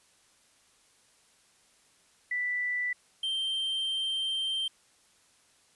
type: tone pair in turn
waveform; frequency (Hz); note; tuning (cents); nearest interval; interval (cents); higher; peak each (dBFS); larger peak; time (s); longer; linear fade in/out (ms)
sine / triangle; 1975.5 / 3142; B6 / G7; 0 / +3; minor sixth; 803; second; -28 / -27; second; 2.31-2.93 / 3.23-4.68; second; 5
effects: white hiss -64 dBFS RMS until 5.75 s + resampled to 24000 Hz